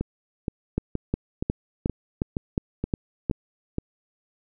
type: two click trains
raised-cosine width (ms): 3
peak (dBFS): -13 / -10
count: 9 / 8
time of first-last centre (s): 0.01-3.784 / 0.78-3.298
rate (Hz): 2.12 / 2.78
effects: none